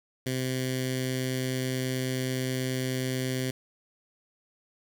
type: tone with notch filter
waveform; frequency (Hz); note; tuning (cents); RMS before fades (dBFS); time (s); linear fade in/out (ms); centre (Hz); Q
10% pulse; 129.3; C3; -20; -30; 0.26-3.51; 5; 850; 0.54
effects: none